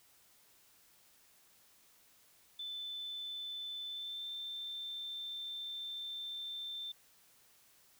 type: tone with pitch glide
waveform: sine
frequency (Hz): 3520 to 3563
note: A7 to A7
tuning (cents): 0 to +21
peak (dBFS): -40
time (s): 2.59-6.92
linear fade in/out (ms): 5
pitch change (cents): +21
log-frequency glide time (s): 3.87-4.27
effects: white hiss -66 dBFS RMS until 7.99 s